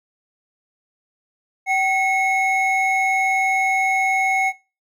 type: tone pair together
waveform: triangle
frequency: 767 / 2182 Hz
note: G5 / C#7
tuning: -38 / -28 cents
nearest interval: octave + tritone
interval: 1810 cents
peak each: -17 dBFS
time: 1.66-4.53 s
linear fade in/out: 50 ms
effects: noise-tail reverb RT60 0.3 s tail -21 dB re dry